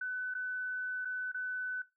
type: tone with dropouts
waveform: sine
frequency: 1503 Hz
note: F#6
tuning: 27 cents sharp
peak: -34 dBFS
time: 0.01-1.82 s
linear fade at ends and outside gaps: 5 ms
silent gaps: 0.34-0.349 / 1.049-1.053 / 1.318-1.344 s
effects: noise-tail reverb RT60 0.2 s tail -17 dB re dry